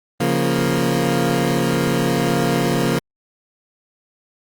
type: chord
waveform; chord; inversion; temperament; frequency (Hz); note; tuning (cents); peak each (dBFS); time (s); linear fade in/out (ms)
20% pulse; Bb minor; first; equal; 138.59 / 174.61 / 233.1; Db3 / F3 / Bb3; 0 / 0 / 0; -16; 0.2-2.99; 5
effects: Opus 32 kbps